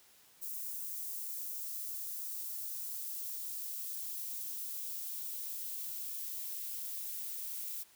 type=noise with high-pass filter sweep; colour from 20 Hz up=violet; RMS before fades=-41 dBFS; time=0.41-7.84 s; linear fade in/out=20 ms; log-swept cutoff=6100 to 1800 Hz; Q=0.85; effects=white hiss -63 dBFS RMS until 7.95 s + high-pass 60 Hz 12 dB/octave